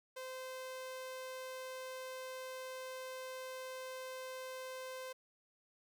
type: tone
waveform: sawtooth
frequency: 517 Hz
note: C5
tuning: 21 cents flat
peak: -40 dBFS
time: 0.16-5.13 s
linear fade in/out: 10 ms
effects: none